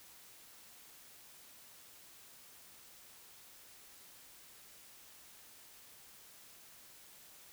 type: silence
effects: white hiss -58 dBFS RMS until 7.52 s